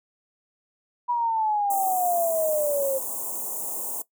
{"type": "exponential sweep", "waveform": "sine", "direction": "down", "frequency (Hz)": [976, 530], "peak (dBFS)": -21, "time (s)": [1.08, 2.99], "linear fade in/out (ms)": 20}
{"type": "band-stop noise", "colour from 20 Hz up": "white", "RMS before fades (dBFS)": -31, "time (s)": [1.7, 4.02], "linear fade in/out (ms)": 5, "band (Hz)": [1000, 7000], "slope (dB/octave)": 48}
{"effects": ["noise-tail reverb RT60 0.1 s tail -17 dB re dry", "high-pass 300 Hz 12 dB/octave"]}